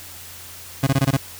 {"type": "tone bursts", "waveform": "30% pulse", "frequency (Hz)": 135.6, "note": "C#3", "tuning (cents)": -38, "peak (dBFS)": -12, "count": 6, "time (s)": [0.83, 1.169], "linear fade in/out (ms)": 5, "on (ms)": 39, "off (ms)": 21, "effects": ["added 88 Hz sine -47 dBFS peak until 1.39 s", "white hiss -39 dBFS RMS until 1.39 s"]}